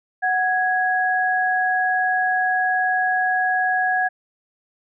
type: tone pair together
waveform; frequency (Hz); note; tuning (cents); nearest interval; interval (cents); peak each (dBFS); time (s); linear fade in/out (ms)
sine; 740 / 1661.2; F#5 / G#6; 0 / 0; octave + major second; 1400; -20; 0.22-4.09; 20
effects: none